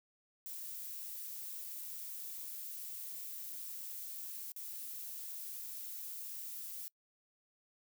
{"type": "noise with dropouts", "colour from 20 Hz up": "violet", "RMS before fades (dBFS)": -45, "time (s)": [0.46, 6.88], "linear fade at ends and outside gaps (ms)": 0, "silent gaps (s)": [[1.642, 1.646], [4.519, 4.563]], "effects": ["noise-tail reverb RT60 0.1 s tail -25 dB re dry"]}